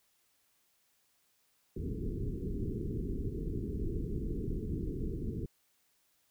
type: low-pass noise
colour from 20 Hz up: pink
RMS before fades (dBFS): -36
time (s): 1.76-5.46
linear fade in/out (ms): 5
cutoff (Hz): 440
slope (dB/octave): 96
effects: white hiss -73 dBFS RMS until 6.3 s